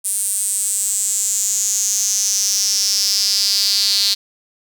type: tone with high-pass filter sweep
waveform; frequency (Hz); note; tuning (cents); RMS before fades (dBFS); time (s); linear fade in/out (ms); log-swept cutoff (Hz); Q
sawtooth; 200.2; G3; +37; -18; 0.04-4.15; 20; 9200 to 4300; 6.5
effects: none